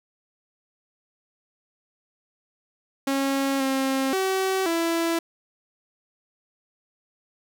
sawtooth tone with pitch steps, 273.2 / 267.5 / 380.9 / 333.3 Hz, C#4 / C4 / G4 / E4, -25 / +38 / -50 / +19 cents, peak -18 dBFS, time 3.07-5.19 s, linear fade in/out 5 ms, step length 530 ms, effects 10-bit

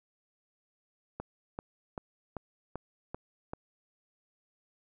click train, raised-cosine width 1 ms, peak -23 dBFS, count 7, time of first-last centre 1.2-3.535 s, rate 2.57 Hz, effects none

